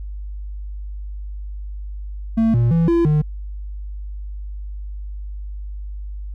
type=tone with pitch steps; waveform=triangle; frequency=224.8 / 118.2 / 166.3 / 338.8 / 151.1 Hz; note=A3 / A#2 / E3 / E4 / D3; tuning=+37 / +24 / +16 / +48 / +50 cents; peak=-11 dBFS; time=2.37-3.22 s; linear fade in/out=10 ms; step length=170 ms; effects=added 50 Hz sine -27 dBFS peak until 6.34 s